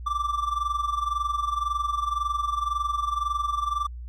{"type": "tone with amplitude modulation", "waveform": "triangle", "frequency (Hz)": 1173, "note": "D6", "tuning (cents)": -2, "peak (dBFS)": -19, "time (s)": [0.06, 3.87], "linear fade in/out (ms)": 10, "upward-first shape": "sine", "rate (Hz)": 21.9, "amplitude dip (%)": 75, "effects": ["added 60 Hz sine -34 dBFS peak until 4.08 s", "MP3 96 kbps"]}